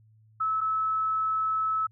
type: tone pair in turn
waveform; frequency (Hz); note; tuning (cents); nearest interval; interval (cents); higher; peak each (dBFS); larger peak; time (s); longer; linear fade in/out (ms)
sine; 1300 / 1300; E6 / E6; -24 / -24; unison; 0; neither; -24 / -24; neither; 0.4-0.61 / 0.61-1.87; second; 10
effects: added 109 Hz sine -56 dBFS peak until 1.91 s